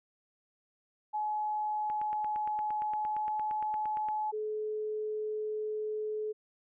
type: tone with pitch glide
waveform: sine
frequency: 849 to 854.4 Hz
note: G#5 to G#5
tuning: +38 to +49 cents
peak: -30 dBFS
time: 1.13-4.32 s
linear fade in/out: 20 ms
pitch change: +11 cents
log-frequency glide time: 2.77-3.43 s
type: click train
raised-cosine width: 0.5 ms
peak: -31 dBFS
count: 20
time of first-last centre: 1.9-4.086 s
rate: 8.69 Hz
type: tone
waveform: sine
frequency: 428.4 Hz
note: A4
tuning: 46 cents flat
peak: -32 dBFS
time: 4.32-6.33 s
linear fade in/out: 20 ms
effects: none